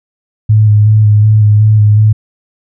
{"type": "tone with vibrato", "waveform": "sine", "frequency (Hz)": 106.4, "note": "G#2", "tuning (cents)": 42, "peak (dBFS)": -3, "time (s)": [0.49, 2.13], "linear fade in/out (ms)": 10, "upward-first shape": "square", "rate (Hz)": 2.7, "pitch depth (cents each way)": 21, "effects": []}